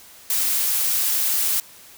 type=noise; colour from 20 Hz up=blue; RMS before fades=-21 dBFS; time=0.3-1.6 s; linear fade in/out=2 ms; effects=white hiss -46 dBFS RMS until 1.97 s